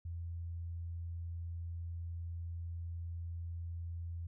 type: tone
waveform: sine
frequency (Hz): 84.7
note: E2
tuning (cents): +48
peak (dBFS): -39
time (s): 0.05-4.27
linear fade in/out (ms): 5
effects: none